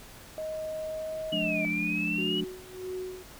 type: tone with pitch glide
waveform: sine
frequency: 627 to 631.4 Hz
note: D#5 to D#5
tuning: +13 to +25 cents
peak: -32 dBFS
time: 0.38-1.65 s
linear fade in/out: 0 ms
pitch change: +12 cents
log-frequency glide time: 0.85-1.11 s
type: exponential two-way sweep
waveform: sine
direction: down then up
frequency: 2960 to 2300 to 2960 Hz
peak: -29 dBFS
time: 1.32-2.41 s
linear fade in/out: 10 ms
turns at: 1.66 s
type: chord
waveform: sine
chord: D diminished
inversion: first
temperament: just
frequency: 176.2 / 211.4 / 293.7 Hz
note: F3 / Ab3 / D4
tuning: +16 / +31 / 0 cents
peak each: -34 dBFS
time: 1.32-2.45 s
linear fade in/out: 10 ms
type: tone with tremolo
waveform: sine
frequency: 370 Hz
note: F#4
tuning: in tune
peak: -32 dBFS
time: 2.18-3.23 s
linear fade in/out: 2 ms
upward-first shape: sine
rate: 1.6 Hz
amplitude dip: 85%
effects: pink hiss -49 dBFS RMS until 3.39 s